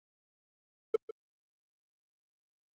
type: tone with echo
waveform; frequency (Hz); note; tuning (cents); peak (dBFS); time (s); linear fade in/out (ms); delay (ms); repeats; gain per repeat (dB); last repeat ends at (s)
triangle; 440; A4; 0; -19; 0.94-0.96; 5; 150; 1; -15; 1.11
effects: Opus 24 kbps